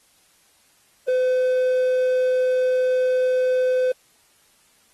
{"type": "tone with quantisation", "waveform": "triangle", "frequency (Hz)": 509, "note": "C5", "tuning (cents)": -48, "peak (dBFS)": -15, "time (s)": [1.08, 3.92], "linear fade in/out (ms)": 5, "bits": 7, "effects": ["white hiss -59 dBFS RMS until 4.93 s", "AAC 32 kbps"]}